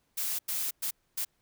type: noise bursts at uneven times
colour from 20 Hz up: blue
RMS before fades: -32 dBFS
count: 4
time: 0.17-0.39 / 0.48-0.71 / 0.82-0.91 / 1.17-1.25 s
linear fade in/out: 10 ms
effects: pink hiss -74 dBFS RMS until 1.41 s